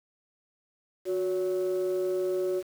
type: tone pair together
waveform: sine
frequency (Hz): 367.2 / 564.4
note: F#4 / C#5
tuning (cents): -13 / +31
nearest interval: perfect fifth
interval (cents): 744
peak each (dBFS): -25 / -31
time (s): 1.05-2.63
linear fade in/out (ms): 50
effects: tanh soft clip ceiling -22 dBFS + 8-bit